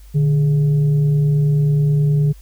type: tone with frequency modulation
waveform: sine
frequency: 148.2 Hz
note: D3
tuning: 16 cents sharp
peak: -12 dBFS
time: 0.14-2.33 s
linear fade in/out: 20 ms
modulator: 267 Hz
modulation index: 0.27
effects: added 50 Hz sine -38 dBFS peak until 2.41 s + white hiss -53 dBFS RMS until 2.41 s